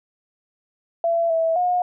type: tone with pitch steps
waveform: sine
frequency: 673 / 654 / 719 Hz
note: E5 / E5 / F#5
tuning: +36 / -14 / -50 cents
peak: -17 dBFS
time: 1.04-1.82 s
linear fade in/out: 2 ms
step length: 260 ms
effects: none